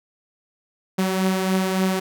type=beating tone pair; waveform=sawtooth; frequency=188 / 191.5 Hz; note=F#3 / G3; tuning=+28 / -40 cents; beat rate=3.5 Hz; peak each=-16 / -23 dBFS; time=0.98-2 s; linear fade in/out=10 ms; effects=none